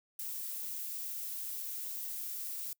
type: noise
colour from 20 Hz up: violet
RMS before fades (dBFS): -40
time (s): 0.19-2.73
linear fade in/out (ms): 2
effects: noise-tail reverb RT60 0.1 s tail -26 dB re dry